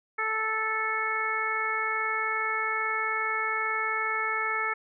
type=harmonic tone; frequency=438.8 Hz; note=A4; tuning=5 cents flat; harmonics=1 / 2 / 3 / 4 / 5; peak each=-38 / -36 / -30 / -32 / -31 dBFS; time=0.18-4.74 s; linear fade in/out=10 ms; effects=none